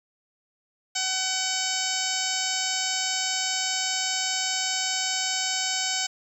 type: harmonic tone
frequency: 755 Hz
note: F#5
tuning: 35 cents sharp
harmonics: 1 / 2 / 3 / 4 / 5 / 6 / 7 / 8 / 9 / 10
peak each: -35 / -35 / -35 / -33 / -36 / -34 / -32 / -35 / -35 / -32 dBFS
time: 0.95-6.07 s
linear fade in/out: 10 ms
effects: 9-bit